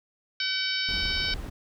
harmonic tone, 760 Hz, F#5, 46 cents sharp, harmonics 2 / 3 / 4 / 5 / 6 / 7, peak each -33 / -33 / -33 / -33 / -33 / -33 dBFS, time 0.4-1.34 s, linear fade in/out 2 ms
brown noise, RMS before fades -35 dBFS, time 0.88-1.5 s, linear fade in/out 10 ms
effects none

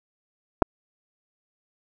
clicks, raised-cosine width 1 ms, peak -3 dBFS, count 2, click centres 0.621 / 0.624 s, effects none

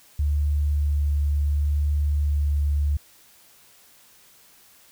sine tone with vibrato, 73 Hz, D2, 10 cents flat, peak -19 dBFS, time 0.19-2.97 s, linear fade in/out 5 ms, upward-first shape sine, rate 0.71 Hz, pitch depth 10 cents each way, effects white hiss -54 dBFS RMS until 4.91 s

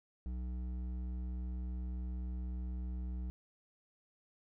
sine tone with hard clipping, 61.74 Hz, B1, in tune, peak -39 dBFS, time 0.26-3.3 s, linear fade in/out 0 ms, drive 9 dB, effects none

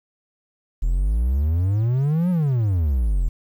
triangle exponential two-way sweep, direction up then down, 38.79 to 185 to 38.79 Hz, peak -15 dBFS, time 0.82-3.29 s, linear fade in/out 10 ms, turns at 2.3 s, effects 9-bit

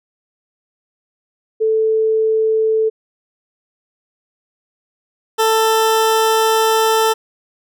sine / 20% pulse tone pair in turn, 440 / 443.3 Hz, A4 / A4, 0 / +13 cents, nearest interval unison, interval 13 cents, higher second, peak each -12 / -7 dBFS, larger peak second, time 1.6-2.9 / 5.38-7.14 s, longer second, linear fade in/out 20 ms, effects none

